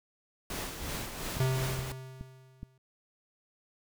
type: noise with tremolo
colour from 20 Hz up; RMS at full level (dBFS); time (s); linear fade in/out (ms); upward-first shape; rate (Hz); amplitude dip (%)
pink; -36; 0.5-1.92; 2; sine; 2.8; 50
type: click train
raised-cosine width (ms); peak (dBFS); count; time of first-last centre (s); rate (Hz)
5; -28; 5; 0.95-2.631; 2.38
type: tone with exponential decay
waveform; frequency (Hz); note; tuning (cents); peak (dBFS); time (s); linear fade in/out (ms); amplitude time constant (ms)
square; 130.81; C3; 0; -25; 1.4-2.78; 2; 300
effects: none